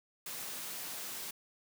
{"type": "high-pass noise", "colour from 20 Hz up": "white", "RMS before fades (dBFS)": -42, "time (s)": [0.26, 1.31], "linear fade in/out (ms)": 5, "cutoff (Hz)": 120, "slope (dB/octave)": 24, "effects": []}